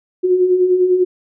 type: beating tone pair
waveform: sine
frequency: 356 / 366 Hz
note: F4 / F#4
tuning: +33 / -19 cents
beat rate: 10 Hz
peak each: -20 / -11 dBFS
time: 0.23-1.05 s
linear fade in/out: 20 ms
effects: none